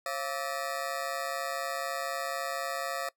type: ring-modulated tone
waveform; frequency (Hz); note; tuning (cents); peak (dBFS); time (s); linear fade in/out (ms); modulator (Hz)
20% pulse; 614; D#5; -23; -24; 0.06-3.09; 2; 72
effects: noise-tail reverb RT60 0.1 s tail -21 dB re dry